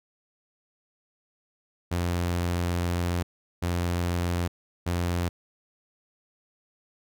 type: tone bursts at uneven times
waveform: sawtooth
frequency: 87.31 Hz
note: F2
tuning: in tune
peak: -21 dBFS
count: 3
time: 1.91-3.23 / 3.62-4.48 / 4.86-5.29 s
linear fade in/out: 10 ms
effects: none